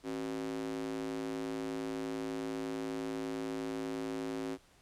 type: tone with high-pass filter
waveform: square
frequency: 54.2 Hz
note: A1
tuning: 25 cents flat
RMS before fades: -38 dBFS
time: 0.03-4.58 s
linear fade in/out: 50 ms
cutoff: 310 Hz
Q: 4.9
effects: pink hiss -64 dBFS RMS until 4.81 s + low-pass 10000 Hz 12 dB/octave